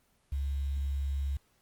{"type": "tone with quantisation", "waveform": "sine", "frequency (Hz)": 69.4, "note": "C#2", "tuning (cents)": 3, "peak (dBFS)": -29, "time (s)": [0.32, 1.37], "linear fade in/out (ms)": 5, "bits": 9, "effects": ["pink hiss -70 dBFS RMS until 1.61 s", "Opus 24 kbps"]}